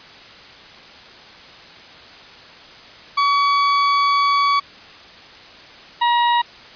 40% pulse tone pair in turn, 1133 / 952.7 Hz, C#6 / A#5, +37 / +37 cents, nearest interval minor third, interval 300 cents, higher first, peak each -13 dBFS, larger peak neither, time 3.17-4.6 / 6.01-6.42 s, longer first, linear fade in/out 10 ms, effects white hiss -41 dBFS RMS until 6.75 s + resampled to 11025 Hz

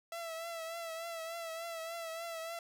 sawtooth tone with vibrato, 663 Hz, E5, 10 cents sharp, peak -36 dBFS, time 0.12-2.59 s, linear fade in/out 2 ms, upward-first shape triangle, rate 3.4 Hz, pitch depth 50 cents each way, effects none

